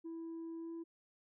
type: tone with pitch glide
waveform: sine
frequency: 329.6 to 332.5 Hz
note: E4 to E4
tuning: 0 to +15 cents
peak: -40 dBFS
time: 0.04-0.84 s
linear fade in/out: 20 ms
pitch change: +15 cents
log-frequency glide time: 0.58-0.73 s
effects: tanh soft clip ceiling -41 dBFS